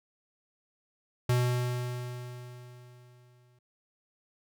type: tone with exponential decay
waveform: square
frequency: 123.47 Hz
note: B2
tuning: in tune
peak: -23 dBFS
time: 1.29-3.59 s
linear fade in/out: 5 ms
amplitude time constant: 500 ms
effects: none